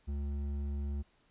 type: tone with hard clipping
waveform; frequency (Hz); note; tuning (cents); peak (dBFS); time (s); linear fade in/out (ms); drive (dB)
sine; 71.1; C#2; +45; -35; 0.07-1.03; 20; 8
effects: pink hiss -70 dBFS RMS until 1.3 s + resampled to 8000 Hz